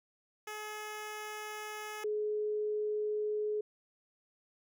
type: tone pair in turn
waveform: 10% pulse / sine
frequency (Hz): 425.1 / 423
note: G#4 / G#4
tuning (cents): +40 / +32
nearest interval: unison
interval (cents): 8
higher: first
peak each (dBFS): -32 / -31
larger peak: second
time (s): 0.47-2.04 / 2.04-3.61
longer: neither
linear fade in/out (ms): 5
effects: none